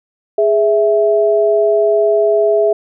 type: tone pair together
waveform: sine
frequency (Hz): 415.3 / 657.5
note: G#4 / E5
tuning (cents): 0 / -5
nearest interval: minor sixth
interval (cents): 795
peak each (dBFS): -12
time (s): 0.38-2.73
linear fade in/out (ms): 5
effects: none